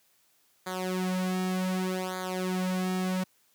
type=tone with flanger; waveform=sawtooth; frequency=185 Hz; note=F#3; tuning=in tune; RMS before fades=-30 dBFS; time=0.66-3.24 s; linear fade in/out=10 ms; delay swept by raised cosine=0.36 to 3.46 ms; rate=0.66 Hz; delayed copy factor=-0.9; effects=white hiss -67 dBFS RMS until 3.54 s + high-pass 100 Hz 12 dB/octave

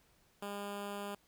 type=tone with notch filter; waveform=10% pulse; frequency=202.5 Hz; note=G#3; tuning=43 cents flat; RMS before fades=-42 dBFS; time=0.42-1.15 s; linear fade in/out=5 ms; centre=5600 Hz; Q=1.9; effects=pink hiss -70 dBFS RMS until 1.27 s

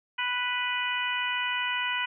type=harmonic tone; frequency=493.9 Hz; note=B4; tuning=in tune; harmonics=2 / 3 / 4 / 5 / 6; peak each=-33 / -33 / -33 / -33 / -33 dBFS; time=0.18-2.06 s; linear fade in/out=10 ms; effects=none

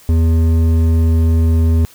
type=tone with hard clipping; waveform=sine; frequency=81.7 Hz; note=E2; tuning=15 cents flat; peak=-11 dBFS; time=0.09-1.85 s; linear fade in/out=0 ms; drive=9 dB; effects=white hiss -44 dBFS RMS until 1.94 s

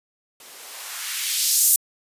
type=noise with band-pass filter sweep; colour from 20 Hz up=violet; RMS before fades=-23 dBFS; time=0.4-1.76 s; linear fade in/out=2 ms; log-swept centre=240 to 10000 Hz; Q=1.1; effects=resampled to 32000 Hz

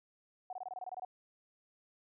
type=tone bursts; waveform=sine; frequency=740 Hz; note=F#5; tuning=in tune; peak=-39 dBFS; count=11; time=0.5-1.049 s; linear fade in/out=2 ms; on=29 ms; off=23 ms; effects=none

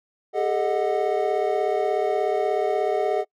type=tone cluster; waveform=triangle; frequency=401 / 437.6 / 621 / 735 Hz; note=G4 / A4 / D#5 / F#5; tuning=+39 / -9 / -3 / -12 cents; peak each=-24 dBFS; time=0.33-3.25 s; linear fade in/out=50 ms; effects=noise-tail reverb RT60 0.1 s tail -25 dB re dry

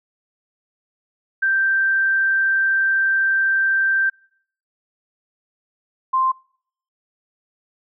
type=tone pair in turn; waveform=sine; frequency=1568 / 1046.5 Hz; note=G6 / C6; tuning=0 / 0 cents; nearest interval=perfect fifth; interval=700 cents; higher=first; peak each=-15 dBFS; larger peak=neither; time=1.42-4.1 / 6.13-6.32 s; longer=first; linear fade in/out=10 ms; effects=noise-tail reverb RT60 0.6 s tail -26 dB re dry

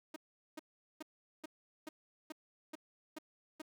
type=tone bursts; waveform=sawtooth; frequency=311.1 Hz; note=D#4; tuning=in tune; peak=-39 dBFS; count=9; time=0.14-3.618 s; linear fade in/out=5 ms; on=22 ms; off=410 ms; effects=none

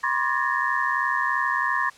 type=tone cluster; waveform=sine; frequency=983 / 1066 / 1164 / 1696 / 1828 Hz; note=B5 / C6 / D6 / G#6 / A#6; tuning=-8 / +32 / -16 / +36 / -34 cents; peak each=-30 / -25 / -32 / -27 / -27 dBFS; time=0.03-1.9 s; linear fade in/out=10 ms; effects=white hiss -50 dBFS RMS until 1.97 s + low-pass 7000 Hz 12 dB/octave

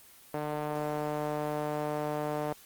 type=tone with band-pass filter; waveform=sawtooth; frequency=150 Hz; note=D3; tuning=37 cents sharp; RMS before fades=-33 dBFS; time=0.34-2.53 s; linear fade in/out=2 ms; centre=650 Hz; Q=1.4; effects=white hiss -55 dBFS RMS until 2.65 s + Opus 24 kbps

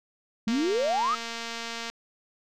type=exponential sweep; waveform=sine; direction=up; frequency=207.8 to 1318.5 Hz; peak=-23 dBFS; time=0.47-1.15 s; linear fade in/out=5 ms
type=click train; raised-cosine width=0.2 ms; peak=-18 dBFS; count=329; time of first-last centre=0.48-1.9 s; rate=231 Hz
effects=none

